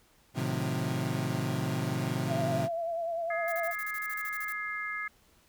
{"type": "chord", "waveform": "30% pulse", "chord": "A diminished seventh", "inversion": "none", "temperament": "equal with one note detuned", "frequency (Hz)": [110, 130.81, 155.56, 181.4], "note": ["A2", "C3", "Eb3", "Gb3"], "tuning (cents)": [0, 0, 0, -34], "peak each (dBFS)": [-34, -30, -33, -34], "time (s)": [0.34, 2.69], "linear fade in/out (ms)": 50}
{"type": "tone with vibrato", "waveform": "sine", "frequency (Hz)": 672, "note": "E5", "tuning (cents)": 33, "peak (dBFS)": -30, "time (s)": [2.27, 3.74], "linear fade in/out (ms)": 50, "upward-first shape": "sine", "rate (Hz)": 10, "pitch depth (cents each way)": 44}
{"type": "harmonic tone", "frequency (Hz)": 420, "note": "G#4", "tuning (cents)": 19, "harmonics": [3, 4, 5], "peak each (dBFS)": [-39, -37, -36], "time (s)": [3.3, 5.08], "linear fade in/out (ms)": 5}
{"type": "noise bursts", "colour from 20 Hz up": "violet", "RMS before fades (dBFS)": -43, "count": 14, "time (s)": [3.48, 4.523], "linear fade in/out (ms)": 0, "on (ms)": 42, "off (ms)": 35}
{"effects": ["pink hiss -64 dBFS RMS until 5.48 s"]}